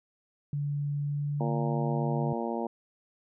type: tone with pitch glide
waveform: sine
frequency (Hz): 144.4 to 145.32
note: D3 to D3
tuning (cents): -29 to -18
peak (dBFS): -28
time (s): 0.53-2.33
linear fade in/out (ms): 2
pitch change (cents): +11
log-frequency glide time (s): 1-1.31
type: harmonic tone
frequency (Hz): 116.1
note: A#2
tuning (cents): -7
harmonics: 2 / 3 / 4 / 5 / 6 / 7 / 8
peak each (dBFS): -34 / -36 / -37 / -38 / -39 / -39 / -40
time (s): 1.4-2.67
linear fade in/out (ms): 5
effects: none